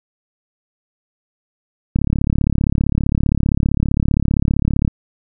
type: click train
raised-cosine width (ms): 5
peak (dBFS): -3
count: 104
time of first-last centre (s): 1.96-4.878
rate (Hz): 35.3
effects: none